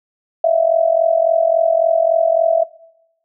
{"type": "tone with amplitude modulation", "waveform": "sine", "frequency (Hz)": 659.3, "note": "E5", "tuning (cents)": 0, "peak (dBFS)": -7, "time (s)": [0.44, 2.64], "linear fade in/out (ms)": 5, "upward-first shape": "sine", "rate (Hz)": 43.6, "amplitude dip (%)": 75, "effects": ["noise-tail reverb RT60 0.9 s tail -23 dB re dry"]}